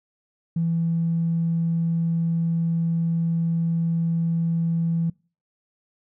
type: tone with tanh clipping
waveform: triangle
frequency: 166.4 Hz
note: E3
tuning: 17 cents sharp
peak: -20 dBFS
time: 0.56-5.1 s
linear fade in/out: 5 ms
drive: 4 dB
effects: noise-tail reverb RT60 0.4 s tail -26 dB re dry